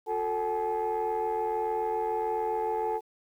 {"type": "tone cluster", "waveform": "sine", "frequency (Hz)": [360.6, 442.1, 769, 856], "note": ["F#4", "A4", "G5", "A5"], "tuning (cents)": [-45, 8, -33, -48], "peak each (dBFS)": [-36, -29, -35, -29], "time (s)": [0.06, 3.01], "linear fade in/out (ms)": 50, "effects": ["tanh soft clip ceiling -22 dBFS", "10-bit"]}